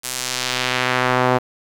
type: tone with band-pass filter sweep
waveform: sawtooth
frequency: 126.6 Hz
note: B2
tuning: 43 cents sharp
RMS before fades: -20 dBFS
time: 0.03-1.39 s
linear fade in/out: 20 ms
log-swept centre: 10000 to 760 Hz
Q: 0.92
effects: 7-bit